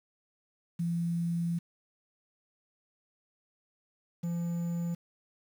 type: tone pair in turn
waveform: sine / triangle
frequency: 170 / 170.85 Hz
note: F3 / F3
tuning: -46 / -38 cents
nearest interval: unison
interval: 8 cents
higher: second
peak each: -28 dBFS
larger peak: neither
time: 0.79-1.59 / 4.23-4.95 s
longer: first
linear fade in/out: 10 ms
effects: 9-bit